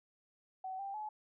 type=tone with pitch steps; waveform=sine; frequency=755 / 789 / 853 Hz; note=F#5 / G5 / G#5; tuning=+35 / +11 / +46 cents; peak=-39 dBFS; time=0.64-1.09 s; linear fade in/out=5 ms; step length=150 ms; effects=none